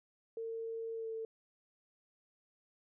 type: tone with pitch glide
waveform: sine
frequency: 453.5 to 447.3 Hz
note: A#4 to A4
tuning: -48 to +28 cents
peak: -38 dBFS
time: 0.37-1.25 s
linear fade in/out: 2 ms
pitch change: -24 cents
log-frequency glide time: 0.94-1.08 s
effects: none